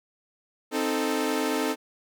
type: chord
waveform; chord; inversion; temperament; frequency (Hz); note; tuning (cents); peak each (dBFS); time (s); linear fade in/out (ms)
sawtooth; A diminished; first; equal; 261.6 / 311.1 / 440; C4 / Eb4 / A4; 0 / 0 / 0; -25; 0.71-1.76; 50
effects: none